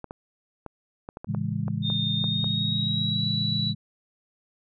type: clicks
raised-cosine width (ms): 1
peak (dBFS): -22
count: 11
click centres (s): 0.043 / 0.109 / 0.663 / 1.089 / 1.171 / 1.245 / 1.348 / 1.681 / 1.901 / 2.241 / 2.443
type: chord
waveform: sine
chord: A major seventh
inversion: none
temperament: just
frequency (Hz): 110 / 137.5 / 165 / 206.2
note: A2 / C#3 / E3 / G#3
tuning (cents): 0 / -14 / +2 / -12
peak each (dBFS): -31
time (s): 1.27-3.75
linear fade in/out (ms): 20
type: tone with pitch glide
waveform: sine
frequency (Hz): 3648 to 3932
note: A#7 to B7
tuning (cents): -38 to -8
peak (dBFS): -26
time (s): 1.82-3.74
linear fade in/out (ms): 50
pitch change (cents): +130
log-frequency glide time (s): 2.16-3.26
effects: none